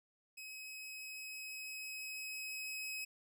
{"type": "tone with level ramp", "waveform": "sawtooth", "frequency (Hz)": 2549, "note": "D#7", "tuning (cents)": 41, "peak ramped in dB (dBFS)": [-44, -37], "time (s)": [0.37, 3.05], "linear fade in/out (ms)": 10, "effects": []}